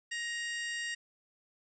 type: harmonic tone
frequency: 939 Hz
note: A#5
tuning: 12 cents sharp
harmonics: 2 / 3 / 4 / 5 / 6 / 7 / 8 / 9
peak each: -36 / -42 / -49 / -49 / -49 / -58 / -47 / -54 dBFS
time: 0.11-0.95 s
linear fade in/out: 10 ms
effects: none